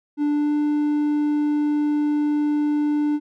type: tone with pitch glide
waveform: triangle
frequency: 293.7 to 296.4 Hz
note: D4 to D4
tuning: 0 to +16 cents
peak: -16 dBFS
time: 0.17-3.2 s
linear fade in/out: 50 ms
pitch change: +16 cents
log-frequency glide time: 0.3-0.54 s
effects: none